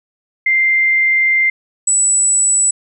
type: tone pair in turn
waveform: sine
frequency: 2093 / 7902 Hz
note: C7 / B8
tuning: 0 / 0 cents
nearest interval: octave + major seventh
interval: 2300 cents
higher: second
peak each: -10 dBFS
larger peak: neither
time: 0.46-1.5 / 1.87-2.71 s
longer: first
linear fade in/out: 5 ms
effects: none